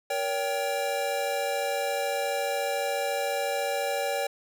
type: chord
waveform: square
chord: G diminished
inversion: first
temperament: just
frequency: 470.4 / 564.5 / 784 Hz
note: Bb4 / Db5 / G5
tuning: +16 / +31 / 0 cents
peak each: -35 / -30 / -32 dBFS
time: 0.1-4.27 s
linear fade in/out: 5 ms
effects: none